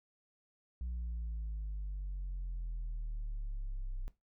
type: exponential sweep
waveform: sine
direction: down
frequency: 61.4 to 31.17 Hz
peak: -34 dBFS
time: 0.81-4.08 s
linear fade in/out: 0 ms
effects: noise-tail reverb RT60 0.2 s tail -19 dB re dry + tanh soft clip ceiling -35 dBFS